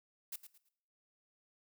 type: noise with echo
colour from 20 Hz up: blue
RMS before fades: -42 dBFS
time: 0.32-0.36 s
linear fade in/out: 5 ms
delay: 110 ms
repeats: 3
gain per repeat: -11 dB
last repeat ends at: 0.69 s
effects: noise-tail reverb RT60 0.7 s tail -20 dB re dry